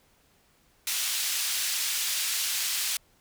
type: band-pass noise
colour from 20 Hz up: pink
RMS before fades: -29 dBFS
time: 0.87-2.97 s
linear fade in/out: 2 ms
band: 3000 to 16000 Hz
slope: 12 dB/octave
effects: pink hiss -64 dBFS RMS until 3.2 s